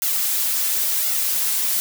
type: noise with flanger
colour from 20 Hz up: blue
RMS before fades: -21 dBFS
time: 0.02-1.8 s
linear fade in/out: 0 ms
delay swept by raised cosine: 1.4 to 6.7 ms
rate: 0.94 Hz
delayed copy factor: +0.65
effects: none